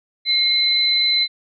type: tone pair together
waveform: sine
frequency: 2139 / 4038 Hz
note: C7 / B7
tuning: +38 / +38 cents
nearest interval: major seventh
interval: 1100 cents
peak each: -23 / -15 dBFS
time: 0.25-1.28 s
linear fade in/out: 50 ms
effects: none